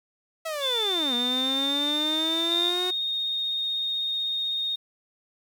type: linear two-way sweep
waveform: sawtooth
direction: down then up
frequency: 659.3 to 239 to 366.9 Hz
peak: -25 dBFS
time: 0.45-2.91 s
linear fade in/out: 10 ms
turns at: 1.14 s
type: tone with pitch glide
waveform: sine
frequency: 3520 to 3604 Hz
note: A7 to A7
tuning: 0 to +41 cents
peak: -24 dBFS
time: 0.6-2.73 s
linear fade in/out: 50 ms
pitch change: +41 cents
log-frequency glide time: 0.75-1.08 s
type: tone with vibrato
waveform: sine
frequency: 3702 Hz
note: A#7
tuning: 13 cents flat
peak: -25 dBFS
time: 2.51-4.76 s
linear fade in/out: 10 ms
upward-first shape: triangle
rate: 16 Hz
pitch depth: 13 cents each way
effects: 9-bit